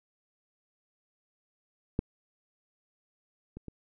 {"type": "clicks", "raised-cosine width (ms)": 3, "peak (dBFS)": [-14, -29, -28], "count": 3, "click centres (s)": [1.991, 3.57, 3.683], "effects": []}